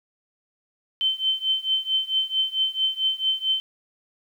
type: tone with tremolo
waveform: sine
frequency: 3085 Hz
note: G7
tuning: 28 cents flat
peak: -17 dBFS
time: 1.01-3.6 s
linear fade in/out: 0 ms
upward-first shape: triangle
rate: 4.5 Hz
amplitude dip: 95%
effects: 9-bit